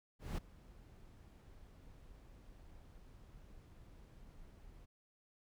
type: noise with ADSR envelope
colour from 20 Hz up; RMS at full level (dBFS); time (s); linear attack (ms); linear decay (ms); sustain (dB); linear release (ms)
brown; -36; 0.19-4.86; 190; 6; -22; 14
effects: none